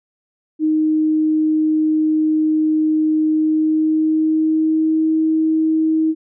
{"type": "tone with pitch glide", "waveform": "sine", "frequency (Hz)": [311.1, 317.1], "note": ["D#4", "D#4"], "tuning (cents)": [0, 33], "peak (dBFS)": -13, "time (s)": [0.59, 6.15], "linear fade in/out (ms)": 50, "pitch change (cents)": 33, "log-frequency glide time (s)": [3.28, 5.11], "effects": []}